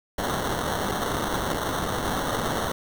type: noise with sample-and-hold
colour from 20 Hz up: violet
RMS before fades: -27 dBFS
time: 0.18-2.72 s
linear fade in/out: 5 ms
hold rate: 2450 Hz
effects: none